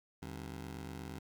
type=ring-modulated tone; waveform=20% pulse; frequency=116.54 Hz; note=A#2; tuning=in tune; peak=-35 dBFS; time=0.22-1.19 s; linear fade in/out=5 ms; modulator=34 Hz; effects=11-bit